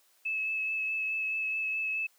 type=tone with vibrato; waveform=sine; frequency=2600 Hz; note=E7; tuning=24 cents flat; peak=-29 dBFS; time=0.25-2.07 s; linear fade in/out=10 ms; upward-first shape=sine; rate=4.7 Hz; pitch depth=15 cents each way; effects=white hiss -66 dBFS RMS until 2.18 s + high-pass 400 Hz 12 dB/octave